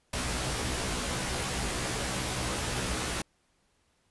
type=noise with comb filter; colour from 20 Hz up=pink; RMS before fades=-32 dBFS; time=0.13-3.22 s; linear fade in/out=5 ms; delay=16 ms; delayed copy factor=+1; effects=pink hiss -71 dBFS RMS until 4.1 s + resampled to 24000 Hz